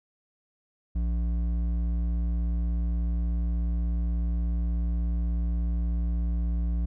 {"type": "tone with hard clipping", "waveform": "sine", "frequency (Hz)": 58.27, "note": "A#1", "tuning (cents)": 0, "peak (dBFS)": -26, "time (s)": [0.95, 6.86], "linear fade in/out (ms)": 10, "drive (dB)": 8, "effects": []}